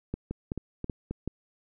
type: two click trains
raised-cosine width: 3 ms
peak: -20 / -18 dBFS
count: 4 / 4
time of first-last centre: 0.31-1.11 / 0.14-1.276 s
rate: 3.75 / 2.64 Hz
effects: none